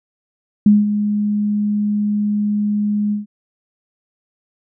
sine tone with ADSR envelope, 207.9 Hz, G#3, 2 cents sharp, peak -5 dBFS, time 0.66-3.26 s, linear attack 4 ms, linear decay 190 ms, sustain -10 dB, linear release 140 ms, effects none

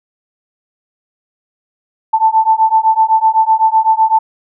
sine beating tone pair, 880 / 887.9 Hz, A5 / A5, 0 / +15 cents, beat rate 7.9 Hz, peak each -11 dBFS, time 2.13-4.19 s, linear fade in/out 10 ms, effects none

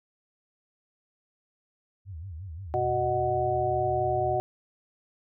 sine tone with vibrato, 87.31 Hz, F2, in tune, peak -36 dBFS, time 2.05-4.39 s, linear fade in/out 50 ms, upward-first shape sine, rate 5.7 Hz, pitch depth 230 cents each way
harmonic tone, 123.47 Hz, B2, in tune, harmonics 1 / 3 / 5 / 6, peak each -34 / -30 / -29 / -27 dBFS, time 2.74-4.4 s, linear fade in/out 0 ms
effects none

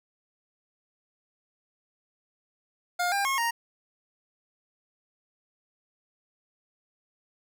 25% pulse tone with pitch steps, 709 / 799 / 1084 / 933 Hz, F5 / G5 / C#6 / A#5, +26 / +33 / -39 / +1 cents, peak -21 dBFS, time 2.99-3.51 s, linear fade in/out 10 ms, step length 130 ms, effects none

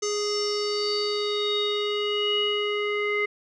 square tone with low-pass filter sweep, 415.3 Hz, G#4, in tune, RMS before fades -26 dBFS, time 0.02-3.26 s, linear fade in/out 10 ms, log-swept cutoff 6100 to 2200 Hz, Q 9.9, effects none

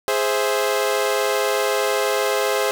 sawtooth chord, Ab augmented, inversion none, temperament equal, 415.3 / 523.3 / 659.3 Hz, Ab4 / C5 / E5, 0 / 0 / 0 cents, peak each -18 / -18 / -22 dBFS, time 0.08-2.71 s, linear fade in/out 0 ms, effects none

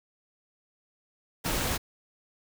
pink noise, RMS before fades -29 dBFS, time 1.44-1.78 s, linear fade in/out 20 ms, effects none

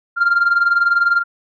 sine tone with tremolo, 1393 Hz, F6, 5 cents flat, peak -7 dBFS, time 0.16-1.24 s, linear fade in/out 50 ms, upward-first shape sine, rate 20 Hz, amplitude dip 75%, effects tanh soft clip ceiling -8 dBFS

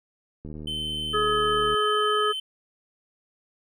click train, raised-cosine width 3 ms, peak -26 dBFS, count 100, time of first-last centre 0.45-1.742 s, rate 76.6 Hz
triangle tone, 3073 Hz, G7, 35 cents flat, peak -27 dBFS, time 0.67-2.4 s, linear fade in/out 5 ms
harmonic tone, 422.6 Hz, G#4, 30 cents sharp, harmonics 1 / 3 / 4, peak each -25 / -23 / -32 dBFS, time 1.13-2.33 s, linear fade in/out 20 ms
effects none

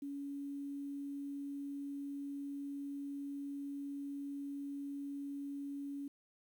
sine tone with quantisation, 281.4 Hz, C#4, 26 cents sharp, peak -40 dBFS, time 0.02-6.08 s, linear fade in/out 5 ms, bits 11, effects none

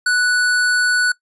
square tone, 1480 Hz, F#6, in tune, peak -14 dBFS, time 0.06-1.12 s, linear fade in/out 5 ms, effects noise-tail reverb RT60 0.1 s tail -20 dB re dry + resampled to 24000 Hz

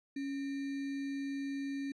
sine tone with sample-and-hold, 277.2 Hz, C#4, in tune, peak -35 dBFS, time 0.16-1.92 s, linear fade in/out 5 ms, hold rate 2100 Hz, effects low-pass 5000 Hz 12 dB/octave

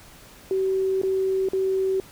sine tone with dropouts, 381.6 Hz, G4, 47 cents flat, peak -20 dBFS, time 0.51-2 s, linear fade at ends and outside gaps 1 ms, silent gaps 1.016-1.034 / 1.487-1.533 s, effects pink hiss -48 dBFS RMS until 2.11 s

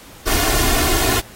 pink noise with comb filter, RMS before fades -17 dBFS, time 0.26-1.21 s, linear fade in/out 20 ms, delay 2.8 ms, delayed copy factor +0.8, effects pink hiss -42 dBFS RMS until 1.35 s + AAC 48 kbps

